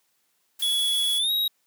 blue noise, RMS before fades -36 dBFS, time 0.59-1.19 s, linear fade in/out 10 ms
square tone with pitch glide, 3378 to 3814 Hz, G#7 to A#7, +29 to +39 cents, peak -22 dBFS, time 0.62-1.48 s, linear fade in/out 5 ms, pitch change +210 cents, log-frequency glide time 1.17-1.31 s
effects white hiss -70 dBFS RMS until 1.66 s + high-pass 150 Hz 12 dB/octave

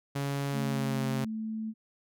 sawtooth tone with pitch glide, 140 to 133.83 Hz, C#3 to C3, +18 to +39 cents, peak -26 dBFS, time 0.15-1.25 s, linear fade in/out 10 ms, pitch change -79 cents, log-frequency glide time 0.51-1.09 s
sine tone, 219.6 Hz, A3, 3 cents flat, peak -32 dBFS, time 0.52-1.74 s, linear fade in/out 50 ms
effects none

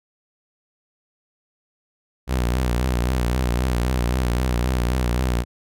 sawtooth tone with vibrato, 61.7 Hz, B1, 1 cent flat, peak -15 dBFS, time 2.27-5.45 s, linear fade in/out 50 ms, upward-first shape triangle, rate 3.8 Hz, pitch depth 100 cents each way, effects none

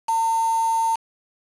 sine tone with quantisation, 905 Hz, A5, 48 cents sharp, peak -18 dBFS, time 0.08-0.96 s, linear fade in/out 10 ms, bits 5, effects resampled to 22050 Hz

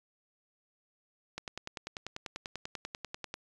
click train, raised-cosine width 0.2 ms, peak -21 dBFS, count 21, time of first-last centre 1.38-3.341 s, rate 10.2 Hz, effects resampled to 24000 Hz

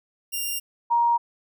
5% pulse / sine tone pair in turn, 2794 / 941.9 Hz, F7 / A#5, 0 / +18 cents, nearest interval octave + perfect fifth, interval 1882 cents, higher first, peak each -17 dBFS, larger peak neither, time 0.32-0.6 / 0.9-1.18 s, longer neither, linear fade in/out 20 ms, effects none

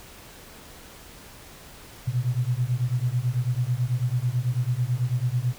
sine beating tone pair, 119.2 / 128.3 Hz, A#2 / C3, +39 / -34 cents, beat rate 9.1 Hz, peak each -25 dBFS, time 2.07-5.54 s, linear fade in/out 10 ms, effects pink hiss -46 dBFS RMS until 5.58 s

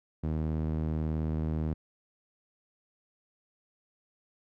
sawtooth tone with band-pass filter, 78.5 Hz, D#2, 16 cents sharp, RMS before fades -31 dBFS, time 0.23-1.74 s, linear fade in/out 10 ms, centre 180 Hz, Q 0.8, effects none

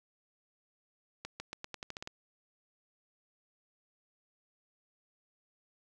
accelerating click train, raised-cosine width 0.2 ms, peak -23 dBFS, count 10, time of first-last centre 1.25-2.074 s, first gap 150 ms, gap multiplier 0.87, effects none

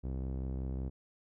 sawtooth tone with low-pass filter, 65.41 Hz, C2, in tune, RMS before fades -37 dBFS, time 0.03-0.9 s, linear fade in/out 20 ms, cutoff 410 Hz, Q 0.73, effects none

